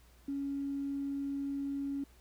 triangle tone with tanh clipping, 278.8 Hz, C#4, 10 cents sharp, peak -33 dBFS, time 0.28-2.04 s, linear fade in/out 5 ms, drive 2 dB, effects added 60 Hz sine -59 dBFS peak until 2.2 s + pink hiss -65 dBFS RMS until 2.2 s

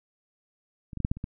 clicks, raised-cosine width 5 ms, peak -28 / -22 / -18 / -12 / -13 / -28 / -20 dBFS, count 7, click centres 0.932 / 0.973 / 1.003 / 1.049 / 1.115 / 1.17 / 1.241 s, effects none

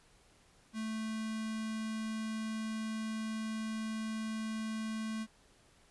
square tone with notch filter, 220 Hz, A3, in tune, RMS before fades -38 dBFS, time 0.73-5.27 s, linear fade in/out 50 ms, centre 610 Hz, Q 1.6, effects pink hiss -65 dBFS RMS until 5.9 s + resampled to 24000 Hz

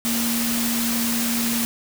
sine tone in noise, 233.1 Hz, A#3, in tune, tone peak -23 dBFS, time 0.05-1.65 s, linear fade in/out 0 ms, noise white, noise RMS -25 dBFS, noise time 0.05-1.65 s, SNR -1 dB, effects none

